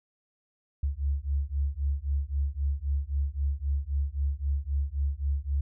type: beating tone pair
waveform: sine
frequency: 68.5 / 72.3 Hz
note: C#2 / D2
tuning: -20 / -27 cents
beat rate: 3.8 Hz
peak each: -29 dBFS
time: 0.83-5.61 s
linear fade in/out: 5 ms
effects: none